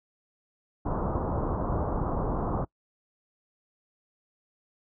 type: low-pass noise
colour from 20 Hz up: pink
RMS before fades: -29 dBFS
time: 0.85-2.65 s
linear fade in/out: 10 ms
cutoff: 1200 Hz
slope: 48 dB/octave
effects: noise-tail reverb RT60 0.1 s tail -24 dB re dry